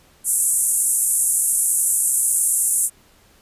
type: band-pass noise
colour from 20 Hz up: white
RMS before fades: -19 dBFS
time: 0.24-2.9 s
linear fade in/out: 50 ms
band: 7900 to 11000 Hz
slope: 48 dB/octave
effects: pink hiss -54 dBFS RMS until 3.41 s + resampled to 32000 Hz

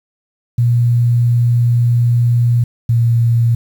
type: tone pair in turn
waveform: sine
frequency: 119.5 / 117.04 Hz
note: A#2 / A#2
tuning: +43 / +7 cents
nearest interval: unison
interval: 36 cents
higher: first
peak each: -9 dBFS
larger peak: neither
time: 0.58-2.64 / 2.89-3.55 s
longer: first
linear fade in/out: 5 ms
effects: 7-bit

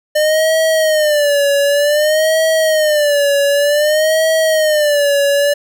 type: tone with vibrato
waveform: square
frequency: 602 Hz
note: D5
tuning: 43 cents sharp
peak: -11 dBFS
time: 0.15-5.54 s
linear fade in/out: 10 ms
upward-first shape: sine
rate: 0.54 Hz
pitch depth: 110 cents each way
effects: none

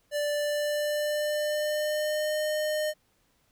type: tone with pitch glide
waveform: square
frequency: 587.3 to 610.8 Hz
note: D5 to D#5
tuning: 0 to -32 cents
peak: -27 dBFS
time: 0.11-2.94 s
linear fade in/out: 50 ms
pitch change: +68 cents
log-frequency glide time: 0.32-2.36 s
effects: pink hiss -69 dBFS RMS until 3.51 s

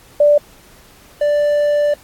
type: tone pair in turn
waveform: sine / triangle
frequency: 587.3 / 587.3 Hz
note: D5 / D5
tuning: 0 / 0 cents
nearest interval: unison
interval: 0 cents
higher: neither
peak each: -7 / -10 dBFS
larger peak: first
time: 0.2-0.38 / 1.21-1.94 s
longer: second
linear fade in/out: 5 ms
effects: pink hiss -46 dBFS RMS until 2.03 s + AAC 64 kbps

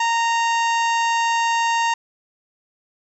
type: harmonic tone with a mistuned harmonic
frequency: 926 Hz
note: A#5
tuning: 12 cents flat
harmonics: 1 / 2 / 3 / 4 / 5 / 6 / 7 / 8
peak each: -18 / -25 / -27 / -35 / -36 / -38 / -34 / -38 dBFS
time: 0-1.94 s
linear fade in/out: 5 ms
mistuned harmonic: 7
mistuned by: -19 cents
effects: 9-bit

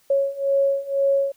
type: beating tone pair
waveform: sine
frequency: 551 / 553 Hz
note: C#5 / C#5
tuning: -11 / -4 cents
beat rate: 2 Hz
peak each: -22 / -20 dBFS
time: 0.1-1.32 s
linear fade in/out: 5 ms
effects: white hiss -60 dBFS RMS until 1.36 s

